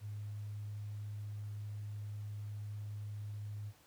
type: tone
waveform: sine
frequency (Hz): 104.1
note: G#2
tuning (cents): +5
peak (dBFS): -40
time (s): 0-3.73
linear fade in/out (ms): 50
effects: pink hiss -65 dBFS RMS until 3.86 s + high-pass 60 Hz 12 dB/octave